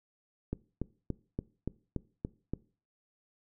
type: click train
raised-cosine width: 3 ms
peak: -20 dBFS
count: 8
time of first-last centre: 0.53-2.536 s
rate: 3.49 Hz
effects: noise-tail reverb RT60 0.4 s tail -21 dB re dry